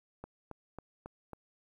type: click train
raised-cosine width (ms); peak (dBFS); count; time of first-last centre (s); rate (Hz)
1; -29; 5; 0.24-1.333; 3.66
effects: 11-bit